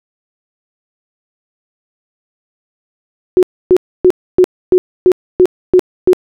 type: tone bursts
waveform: sine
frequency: 365.8 Hz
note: F#4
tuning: 20 cents flat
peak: -3 dBFS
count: 9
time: 3.37-6.132 s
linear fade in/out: 0 ms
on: 58 ms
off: 280 ms
effects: none

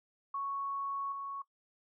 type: tone with level steps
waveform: sine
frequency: 1108.7 Hz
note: C#6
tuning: in tune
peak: -34 / -38 dBFS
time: 0.34-1.42 s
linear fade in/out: 5 ms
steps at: 1.12 s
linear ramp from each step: 2 ms
effects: noise-tail reverb RT60 0.1 s tail -19 dB re dry

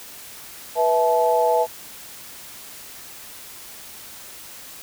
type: tone cluster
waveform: sine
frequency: 490.4 / 655 / 866 Hz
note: B4 / E5 / A5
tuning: -12 / -11 / -28 cents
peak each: -20 dBFS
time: 0.75-1.67 s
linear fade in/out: 50 ms
effects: white hiss -40 dBFS RMS until 4.82 s

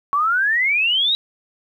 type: exponential sweep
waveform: sine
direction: up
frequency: 1108.7 to 3894 Hz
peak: -15 dBFS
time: 0.13-1.15 s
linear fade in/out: 0 ms
effects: 9-bit

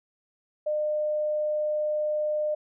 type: tone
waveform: sine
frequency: 605 Hz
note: D#5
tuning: 49 cents flat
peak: -24 dBFS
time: 0.66-2.55 s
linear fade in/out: 10 ms
effects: none

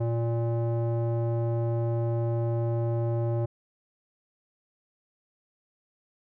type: tone with low-pass filter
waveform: square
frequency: 116.54 Hz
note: A#2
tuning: in tune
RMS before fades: -27 dBFS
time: 0-3.46 s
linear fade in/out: 10 ms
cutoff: 630 Hz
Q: 1.7
effects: none

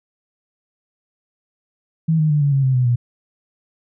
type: tone with pitch steps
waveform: sine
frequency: 161.3 / 154.82 / 148.6 / 142.63 / 136.9 / 131.4 / 126.12 / 121.05 Hz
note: E3 / D#3 / D3 / C#3 / C#3 / C3 / B2 / B2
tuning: -37 / -8 / +21 / +50 / -21 / +8 / +37 / -34 cents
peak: -13 dBFS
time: 2.08-2.96 s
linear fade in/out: 10 ms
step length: 110 ms
effects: none

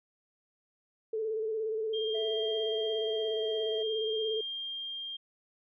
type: tone with vibrato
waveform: sine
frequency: 438.5 Hz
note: A4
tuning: 6 cents flat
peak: -30 dBFS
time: 1.13-4.41 s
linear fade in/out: 5 ms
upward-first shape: square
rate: 17 Hz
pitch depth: 32 cents each way
type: tone with tremolo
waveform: sine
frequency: 3202 Hz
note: G7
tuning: 36 cents sharp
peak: -34 dBFS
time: 1.93-5.17 s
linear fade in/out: 10 ms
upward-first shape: triangle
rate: 0.53 Hz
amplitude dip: 30%
type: tone with pitch glide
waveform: triangle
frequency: 659.3 to 649.8 Hz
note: E5 to E5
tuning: 0 to -25 cents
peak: -37 dBFS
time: 2.14-3.83 s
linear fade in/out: 10 ms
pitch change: -25 cents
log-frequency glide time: 3.08-3.42 s
effects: none

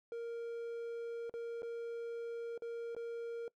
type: tone with dropouts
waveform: triangle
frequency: 466.2 Hz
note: A#4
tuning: in tune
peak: -37 dBFS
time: 0.12-3.48 s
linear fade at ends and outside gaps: 1 ms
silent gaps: 1.296-1.339 / 1.621-1.63 / 2.577-2.621 / 2.949-2.965 s
effects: noise-tail reverb RT60 0.1 s tail -22 dB re dry

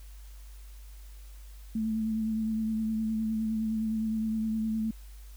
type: tone with vibrato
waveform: sine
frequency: 220 Hz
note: A3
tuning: in tune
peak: -27 dBFS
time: 1.75-4.91 s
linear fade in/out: 5 ms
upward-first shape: triangle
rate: 9.7 Hz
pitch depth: 28 cents each way
effects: added 50 Hz sine -44 dBFS peak until 5.36 s + white hiss -59 dBFS RMS until 5.36 s

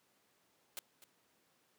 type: noise with echo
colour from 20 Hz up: white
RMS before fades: -43 dBFS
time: 0.77-0.79 s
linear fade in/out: 0 ms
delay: 250 ms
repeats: 1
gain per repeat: -15 dB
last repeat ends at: 1.04 s
effects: pink hiss -73 dBFS RMS until 1.78 s + high-pass 200 Hz 12 dB/octave

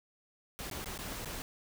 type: noise with dropouts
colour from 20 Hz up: pink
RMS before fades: -41 dBFS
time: 0.59-1.42 s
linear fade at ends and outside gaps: 0 ms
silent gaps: 0.7-0.712 / 0.844-0.859 / 0.977-0.989 / 1.247-1.257 s
effects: none

